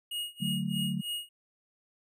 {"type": "tone with tremolo", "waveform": "square", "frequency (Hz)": 2874, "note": "F7", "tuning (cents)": 49, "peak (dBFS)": -32, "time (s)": [0.11, 1.29], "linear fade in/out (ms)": 5, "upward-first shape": "sine", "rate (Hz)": 3.2, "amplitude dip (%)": 95}
{"type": "chord", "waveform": "sine", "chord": "D major", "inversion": "none", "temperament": "equal", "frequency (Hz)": [146.83, 185, 220], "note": ["D3", "F#3", "A3"], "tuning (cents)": [0, 0, 0], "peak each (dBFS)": [-35, -32, -35], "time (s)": [0.4, 1.02], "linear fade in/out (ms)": 20}
{"effects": []}